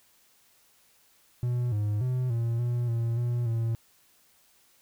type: tone with pitch steps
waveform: triangle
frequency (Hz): 122.3 / 104.4 / 126.9 / 116.3 / 120.8 / 116 / 120.5 / 114.5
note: B2 / G#2 / B2 / A#2 / B2 / A#2 / B2 / A#2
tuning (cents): -16 / +10 / +47 / -4 / -38 / -8 / -42 / -31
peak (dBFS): -23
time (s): 1.43-3.75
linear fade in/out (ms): 0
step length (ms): 290
effects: white hiss -63 dBFS RMS until 4.81 s